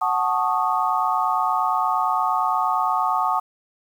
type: chord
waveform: sine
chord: D# half-diminished seventh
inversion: first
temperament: equal with one note detuned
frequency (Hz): 740 / 880 / 1108.7 / 1237.3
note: F#5 / A5 / C#6 / D#6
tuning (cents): 0 / 0 / 0 / -10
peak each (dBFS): -24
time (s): 0.01-3.4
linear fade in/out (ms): 10
effects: 8-bit